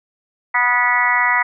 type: harmonic tone with a mistuned harmonic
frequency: 244.6 Hz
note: B3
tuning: 16 cents flat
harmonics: 3 / 4 / 5 / 6 / 7 / 8 / 9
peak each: -26 / -19 / -22 / -25 / -27 / -16 / -24 dBFS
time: 0.54-1.43 s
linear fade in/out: 10 ms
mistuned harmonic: 5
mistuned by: +21 cents
effects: none